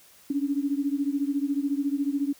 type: beating tone pair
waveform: sine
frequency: 277.2 / 291.2 Hz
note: C#4 / D4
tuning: 0 / -15 cents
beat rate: 14 Hz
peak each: -26 / -28 dBFS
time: 0.3-2.33 s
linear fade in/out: 5 ms
effects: white hiss -55 dBFS RMS until 2.39 s